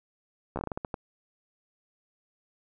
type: slowing click train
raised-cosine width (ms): 1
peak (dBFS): -18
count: 10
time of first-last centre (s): 0.56-0.942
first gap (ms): 13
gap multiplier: 1.28
effects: none